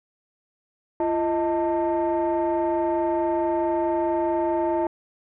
sine tone cluster, 341.4 / 629 / 892 Hz, F4 / D#5 / A5, -39 / +19 / +23 cents, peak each -22 / -24 / -25 dBFS, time 1-4.87 s, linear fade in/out 2 ms, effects tanh soft clip ceiling -16 dBFS

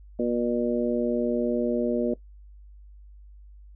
harmonic tone, 119.9 Hz, A#2, 49 cents sharp, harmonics 2 / 3 / 4 / 5, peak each -26 / -28 / -29 / -30 dBFS, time 0.19-2.14 s, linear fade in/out 5 ms, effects noise-tail reverb RT60 0.1 s tail -19 dB re dry + added 50 Hz sine -45 dBFS peak until 3.75 s

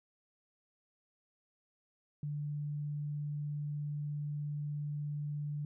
sine tone, 147.2 Hz, D3, 4 cents sharp, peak -35 dBFS, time 2.23-5.65 s, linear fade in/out 2 ms, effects none

